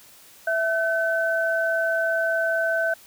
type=tone pair together; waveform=sine; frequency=659.3 / 1524.3 Hz; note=E5 / G6; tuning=0 / -49 cents; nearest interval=octave + minor third; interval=1451 cents; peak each=-23 dBFS; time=0.47-2.94 s; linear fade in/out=5 ms; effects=white hiss -50 dBFS RMS until 3.06 s